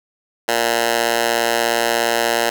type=tone with high-pass filter; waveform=10% pulse; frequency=116.9 Hz; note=A#2; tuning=5 cents sharp; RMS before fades=-18 dBFS; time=0.48-2.5 s; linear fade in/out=5 ms; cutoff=610 Hz; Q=0.74; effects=none